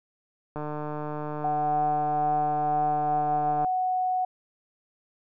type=click train; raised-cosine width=1 ms; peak=-20 dBFS; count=464; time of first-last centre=0.56-3.647 s; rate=150 Hz
type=tone with pitch glide; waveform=sine; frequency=748 to 738.6 Hz; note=F#5 to F#5; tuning=+19 to -3 cents; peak=-23 dBFS; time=1.44-4.25 s; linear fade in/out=5 ms; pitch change=-22 cents; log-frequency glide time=2.88-3.95 s
effects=none